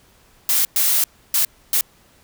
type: noise bursts at uneven times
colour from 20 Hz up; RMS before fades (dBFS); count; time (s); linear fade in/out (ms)
blue; -17; 4; 0.49-0.65 / 0.76-1.04 / 1.34-1.45 / 1.73-1.81; 2
effects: pink hiss -54 dBFS RMS until 2.23 s